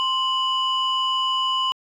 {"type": "tone pair together", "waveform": "sine", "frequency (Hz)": [1046.5, 2960], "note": ["C6", "F#7"], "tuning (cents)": [0, 0], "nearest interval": "octave + tritone", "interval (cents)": 1800, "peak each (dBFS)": -21, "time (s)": [0, 1.72], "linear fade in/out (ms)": 0, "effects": ["tanh soft clip ceiling -15 dBFS"]}